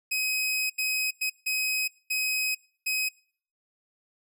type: tone bursts at uneven times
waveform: sawtooth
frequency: 2530 Hz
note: D#7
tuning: 28 cents sharp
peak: -22 dBFS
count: 6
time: 0.11-0.7 / 0.78-1.11 / 1.21-1.3 / 1.46-1.88 / 2.1-2.55 / 2.86-3.09 s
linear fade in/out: 10 ms
effects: noise-tail reverb RT60 0.5 s tail -25 dB re dry